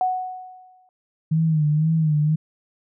sine tone with exponential decay, 740 Hz, F#5, in tune, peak -16 dBFS, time 0.01-0.89 s, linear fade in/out 1 ms, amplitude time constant 190 ms
sine tone with vibrato, 155.56 Hz, D#3, in tune, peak -16 dBFS, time 1.31-2.36 s, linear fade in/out 10 ms, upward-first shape sine, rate 2 Hz, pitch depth 73 cents each way
effects none

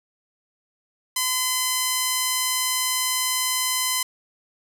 5% pulse tone, 1020 Hz, C6, 44 cents flat, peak -9 dBFS, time 1.16-4.03 s, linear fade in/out 5 ms, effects none

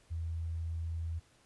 sine tone, 82.41 Hz, E2, in tune, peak -34 dBFS, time 0.1-1.2 s, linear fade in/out 20 ms, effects pink hiss -66 dBFS RMS until 1.45 s + resampled to 24000 Hz

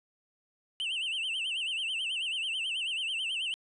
triangle tone with vibrato, 2884 Hz, F#7, 45 cents flat, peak -29 dBFS, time 0.8-3.54 s, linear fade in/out 0 ms, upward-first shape sine, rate 9.2 Hz, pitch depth 160 cents each way, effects resampled to 24000 Hz

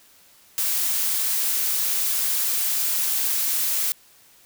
blue noise, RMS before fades -23 dBFS, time 0.58-3.92 s, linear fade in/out 0 ms, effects white hiss -54 dBFS RMS until 4.45 s

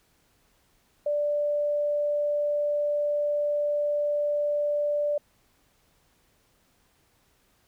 sine tone, 587.3 Hz, D5, in tune, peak -23 dBFS, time 1.06-5.18 s, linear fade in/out 5 ms, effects pink hiss -66 dBFS RMS until 7.67 s

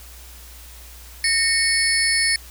sine tone cluster, 1834 / 2203 / 4405 / 5250 / 9880 Hz, A#6 / C#7 / C#8 / E8 / D#9, -29 / -11 / -12 / -8 / -13 cents, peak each -23 dBFS, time 1.24-2.36 s, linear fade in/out 2 ms, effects added 60 Hz sine -41 dBFS peak until 2.5 s + white hiss -44 dBFS RMS until 2.5 s

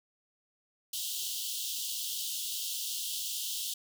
pink high-pass noise, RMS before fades -36 dBFS, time 0.93-3.74 s, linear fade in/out 5 ms, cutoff 2900 Hz, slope 96 dB/octave, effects none

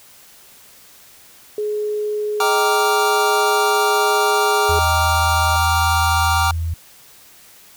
sine tone with pitch glide, 421.1 to 417.7 Hz, G#4 to G#4, +24 to +10 cents, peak -19 dBFS, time 1.58-4.79 s, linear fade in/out 2 ms, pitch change -14 cents, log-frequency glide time 1.96-3.91 s
square chord, G minor seventh, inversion none, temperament equal with one note detuned, 777.7 / 932.3 / 1174.7 / 1396.9 Hz, G5 / Bb5 / D6 / F6, -14 / 0 / 0 / 0 cents, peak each -22 dBFS, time 2.4-6.51 s, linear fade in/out 2 ms
sine tone with tremolo, 622.3 Hz, D#5, in tune, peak -27 dBFS, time 2.42-5.56 s, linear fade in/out 0 ms, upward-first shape sine, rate 1.3 Hz, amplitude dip 35%
sine tone, 82.41 Hz, E2, in tune, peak -19 dBFS, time 4.69-6.74 s, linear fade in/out 5 ms
effects white hiss -46 dBFS RMS until 7.76 s

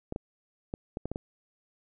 clicks, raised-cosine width 2 ms, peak -20 dBFS, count 7, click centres 0.124 / 0.161 / 0.739 / 0.971 / 1.056 / 1.116 / 1.159 s, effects none

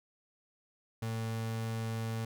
35% pulse tone, 112.7 Hz, A2, 42 cents sharp, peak -32 dBFS, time 1.02-2.25 s, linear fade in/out 5 ms, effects none

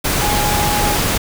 sine tone in noise, 830.6 Hz, G#5, in tune, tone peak -19 dBFS, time 0.21-0.96 s, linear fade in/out 10 ms, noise pink, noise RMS -17 dBFS, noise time 0.04-1.18 s, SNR -5 dB, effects none

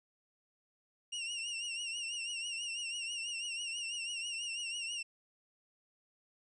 sawtooth tone with vibrato, 2794 Hz, F7, in tune, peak -34 dBFS, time 1.12-5.03 s, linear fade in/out 10 ms, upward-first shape triangle, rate 6.1 Hz, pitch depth 88 cents each way, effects resampled to 22050 Hz

